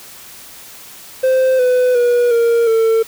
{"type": "tone with pitch steps", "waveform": "triangle", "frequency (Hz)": [520, 501.4, 483.5, 466.2, 449.6], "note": ["C5", "B4", "B4", "A#4", "A4"], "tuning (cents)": [-11, 26, -37, 0, 37], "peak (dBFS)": -8, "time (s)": [1.23, 3.03], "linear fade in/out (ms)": 10, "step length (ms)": 360, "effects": ["white hiss -37 dBFS RMS until 3.07 s"]}